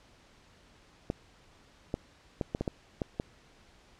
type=clicks; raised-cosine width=2 ms; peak=-17 dBFS; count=8; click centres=1.101 / 1.941 / 2.412 / 2.549 / 2.61 / 2.678 / 3.018 / 3.199 s; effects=pink hiss -60 dBFS RMS until 3.99 s + low-pass 6000 Hz 12 dB/octave